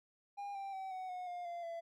triangle tone with pitch steps, 807 / 786.3 / 766.1 / 746.5 / 727.3 / 708.6 / 690.5 / 672.7 Hz, G#5 / G5 / G5 / F#5 / F#5 / F5 / F5 / E5, -50 / +5 / -40 / +15 / -30 / +25 / -20 / +35 cents, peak -39 dBFS, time 0.37-1.81 s, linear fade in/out 20 ms, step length 180 ms, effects none

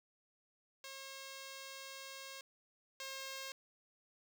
5% pulse tone pair in turn, 540 / 536.3 Hz, C#5 / C5, -45 / +43 cents, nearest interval unison, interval 12 cents, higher first, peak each -36 / -32 dBFS, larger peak second, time 0.84-2.41 / 3-3.52 s, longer first, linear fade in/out 2 ms, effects none

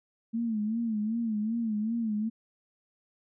sine tone with vibrato, 221.6 Hz, A3, 13 cents sharp, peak -27 dBFS, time 0.33-2.3 s, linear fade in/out 20 ms, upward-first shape sine, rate 2.6 Hz, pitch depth 100 cents each way, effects none

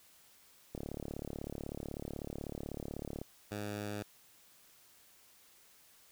click train, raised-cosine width 2 ms, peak -27 dBFS, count 90, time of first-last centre 0.75-3.215 s, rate 36.1 Hz
10% pulse tone, 103.83 Hz, G#2, in tune, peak -30 dBFS, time 3.51-4.03 s, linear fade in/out 5 ms
effects white hiss -63 dBFS RMS until 6.11 s

